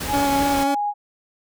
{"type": "noise", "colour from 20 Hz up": "pink", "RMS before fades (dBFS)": -28, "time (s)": [0, 0.64], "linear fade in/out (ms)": 10}
{"type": "tone with pitch glide", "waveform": "sine", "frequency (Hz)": [836, 825], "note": ["G#5", "G#5"], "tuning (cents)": [11, -12], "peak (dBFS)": -20, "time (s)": [0.07, 0.94], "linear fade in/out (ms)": 50, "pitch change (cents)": -23, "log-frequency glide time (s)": [0.35, 0.67]}
{"type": "tone with vibrato", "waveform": "30% pulse", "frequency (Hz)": 280.3, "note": "C#4", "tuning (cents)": 19, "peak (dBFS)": -18, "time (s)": [0.13, 0.75], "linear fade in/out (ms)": 10, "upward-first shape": "square", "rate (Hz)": 3.7, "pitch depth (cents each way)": 16}
{"effects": []}